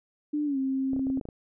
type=tone with pitch glide; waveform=sine; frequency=297.4 to 266.5 Hz; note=D4 to C4; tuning=+22 to +32 cents; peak=-25 dBFS; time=0.33-1.2 s; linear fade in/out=10 ms; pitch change=-190 cents; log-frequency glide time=0.45-0.58 s
type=clicks; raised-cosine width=2 ms; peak=-26 dBFS; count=9; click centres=0.933 / 0.964 / 0.994 / 1.069 / 1.101 / 1.174 / 1.212 / 1.254 / 1.288 s
effects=none